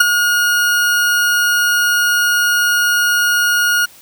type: tone with ADSR envelope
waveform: 40% pulse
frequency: 1436 Hz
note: F6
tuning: 48 cents sharp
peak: -3 dBFS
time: 0-3.86 s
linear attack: 7 ms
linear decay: 16 ms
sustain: -8 dB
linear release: 13 ms
effects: white hiss -43 dBFS RMS until 4.01 s